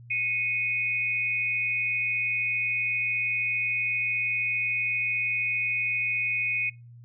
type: tone pair together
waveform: sine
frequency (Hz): 2183 / 2496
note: C#7 / D#7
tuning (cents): -27 / +5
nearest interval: major second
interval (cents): 232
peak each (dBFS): -30 / -26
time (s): 0.1-6.7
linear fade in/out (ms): 10
effects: noise-tail reverb RT60 0.3 s tail -26 dB re dry + added 119 Hz sine -45 dBFS peak until 7.04 s